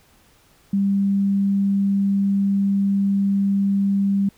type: tone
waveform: sine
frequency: 197.9 Hz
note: G3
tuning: 17 cents sharp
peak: -16 dBFS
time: 0.73-4.29 s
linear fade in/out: 5 ms
effects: pink hiss -56 dBFS RMS until 4.37 s

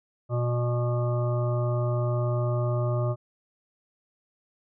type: harmonic tone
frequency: 121.2 Hz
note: B2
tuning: 32 cents flat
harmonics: 1 / 3 / 5 / 7 / 9 / 10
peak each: -24 / -34 / -31 / -44 / -41 / -39 dBFS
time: 0.29-3.16 s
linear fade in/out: 50 ms
effects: none

